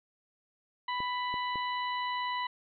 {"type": "harmonic tone", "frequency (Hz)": 991, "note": "B5", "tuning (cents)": 6, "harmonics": [1, 2, 3, 4], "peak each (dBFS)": [-32, -38, -42, -44], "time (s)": [0.88, 2.47], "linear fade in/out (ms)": 5}
{"type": "clicks", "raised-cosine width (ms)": 2, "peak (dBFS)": -29, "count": 3, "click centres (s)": [1.004, 1.341, 1.557]}
{"effects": []}